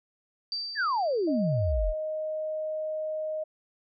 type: tone with exponential decay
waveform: sine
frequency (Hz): 4654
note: D8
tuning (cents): -17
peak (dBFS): -28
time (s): 0.52-1.72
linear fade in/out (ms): 1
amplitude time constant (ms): 260
type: exponential sweep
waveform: sine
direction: down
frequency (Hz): 1864.7 to 34.65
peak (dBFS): -24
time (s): 0.75-1.94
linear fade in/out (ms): 50
type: tone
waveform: sine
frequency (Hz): 622.3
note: D#5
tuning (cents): 0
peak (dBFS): -29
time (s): 1.27-3.44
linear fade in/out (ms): 10
effects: none